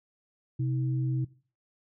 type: tone pair together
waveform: sine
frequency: 129.77 / 318.8 Hz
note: C3 / D#4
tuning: -14 / +42 cents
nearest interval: octave + major third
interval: 1556 cents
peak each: -26 / -37 dBFS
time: 0.59-1.25 s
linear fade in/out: 10 ms
effects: noise-tail reverb RT60 0.4 s tail -19 dB re dry